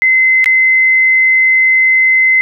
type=tone with dropouts; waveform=sine; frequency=2055 Hz; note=C7; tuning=32 cents flat; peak=-6 dBFS; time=0.02-2.41 s; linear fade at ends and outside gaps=0 ms; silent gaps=0.443-0.459 s; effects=none